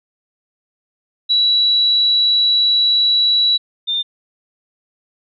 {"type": "tone pair in turn", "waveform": "sine", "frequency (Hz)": [3921, 3607], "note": ["B7", "A7"], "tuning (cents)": [-13, 42], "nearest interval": "minor second", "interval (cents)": 145, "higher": "first", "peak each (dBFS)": [-11, -16], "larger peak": "first", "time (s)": [[1.29, 3.58], [3.87, 4.03]], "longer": "first", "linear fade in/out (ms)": 20, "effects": []}